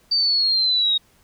sine linear sweep, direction down, 4638 to 3748 Hz, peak -16 dBFS, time 0.11-0.98 s, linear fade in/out 10 ms, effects pink hiss -58 dBFS RMS until 1.23 s

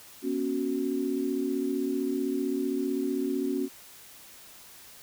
sine chord, B suspended second, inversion none, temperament equal with one note detuned, 241.6 / 277.2 / 370 Hz, B3 / C#4 / F#4, -38 / 0 / 0 cents, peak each -33 / -29 / -31 dBFS, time 0.22-3.69 s, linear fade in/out 50 ms, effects white hiss -50 dBFS RMS until 5.02 s

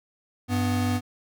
square tone pair together, 98 / 247.9 Hz, G2 / B3, 0 / +7 cents, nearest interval octave + major third, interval 1607 cents, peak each -26 dBFS, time 0.48-1.01 s, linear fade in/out 50 ms, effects none

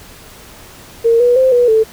sine tone with pitch steps, 461.4 / 486.5 / 521 / 486.6 / 440.9 Hz, A#4 / B4 / C5 / B4 / A4, -18 / -26 / -7 / -26 / +4 cents, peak -7 dBFS, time 1.04-1.84 s, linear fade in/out 20 ms, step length 160 ms, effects pink hiss -38 dBFS RMS until 1.92 s

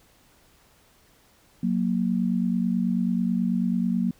sine tone pair together, 183.89 / 233.1 Hz, F#3 / A#3, -10 / 0 cents, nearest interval major third, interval 410 cents, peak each -24 dBFS, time 1.63-4.11 s, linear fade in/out 5 ms, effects pink hiss -59 dBFS RMS until 4.19 s

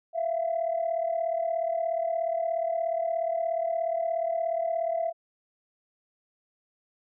sine tone pair together, 661.6 / 698.5 Hz, E5 / F5, +6 / 0 cents, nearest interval minor second, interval 94 cents, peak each -26 / -30 dBFS, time 0.13-5.13 s, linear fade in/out 50 ms, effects tanh soft clip ceiling -19 dBFS

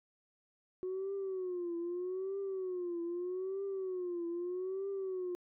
sine tone with vibrato, 366.2 Hz, F#4, 18 cents flat, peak -34 dBFS, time 0.83-5.35 s, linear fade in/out 0 ms, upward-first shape triangle, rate 0.8 Hz, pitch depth 140 cents each way, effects tanh soft clip ceiling -32 dBFS

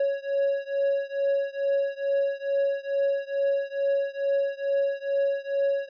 triangle beating tone pair, 554.4 / 556.7 Hz, C#5 / C#5, 0 / +7 cents, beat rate 2.3 Hz, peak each -24 / -25 dBFS, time 0-5.89 s, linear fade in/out 5 ms, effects resampled to 11025 Hz

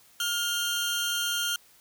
sawtooth tone pair together, 1410 / 3159 Hz, F6 / G7, +16 / +13 cents, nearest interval octave + major second, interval 1397 cents, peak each -26 dBFS, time 0.2-1.56 s, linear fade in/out 2 ms, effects white hiss -58 dBFS RMS until 1.8 s

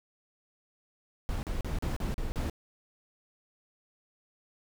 brown noise bursts, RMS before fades -32 dBFS, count 7, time 1.29-2.498 s, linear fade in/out 0 ms, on 140 ms, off 38 ms, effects none

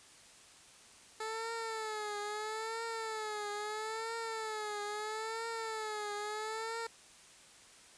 15% pulse tone with vibrato, 435.1 Hz, A4, 19 cents flat, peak -31 dBFS, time 1.2-6.87 s, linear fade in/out 5 ms, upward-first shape triangle, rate 0.76 Hz, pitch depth 100 cents each way, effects white hiss -58 dBFS RMS until 7.97 s + resampled to 22050 Hz

